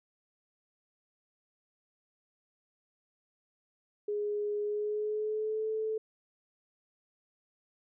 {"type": "tone with pitch glide", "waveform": "sine", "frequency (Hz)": [415.3, 437.2], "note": ["G#4", "A4"], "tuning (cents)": [0, -11], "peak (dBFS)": -30, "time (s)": [4.08, 5.98], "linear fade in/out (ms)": 5, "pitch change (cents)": 89, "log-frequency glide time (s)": [4.62, 5.68], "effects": []}